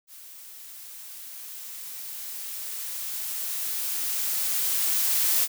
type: noise with level ramp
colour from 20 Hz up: blue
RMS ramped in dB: -46 to -22 dBFS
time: 0.07-5.48 s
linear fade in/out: 50 ms
effects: none